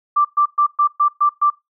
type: tone bursts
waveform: sine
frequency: 1174.7 Hz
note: D6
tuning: in tune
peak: -11 dBFS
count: 7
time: 0.16-1.503 s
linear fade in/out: 10 ms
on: 89 ms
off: 120 ms
effects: noise-tail reverb RT60 0.2 s tail -21 dB re dry